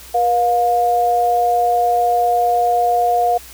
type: tone pair together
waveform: sine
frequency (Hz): 481.2 / 710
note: B4 / F5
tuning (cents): -45 / +28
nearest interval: perfect fifth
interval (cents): 673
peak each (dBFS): -20 / -13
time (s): 0.14-3.38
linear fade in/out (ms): 10
effects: added 60 Hz sine -43 dBFS peak until 3.53 s + white hiss -39 dBFS RMS until 3.53 s